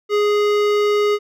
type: tone with hard clipping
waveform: sine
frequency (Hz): 415.3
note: G#4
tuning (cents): 0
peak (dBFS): -16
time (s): 0.09-1.19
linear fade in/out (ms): 50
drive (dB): 17
effects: none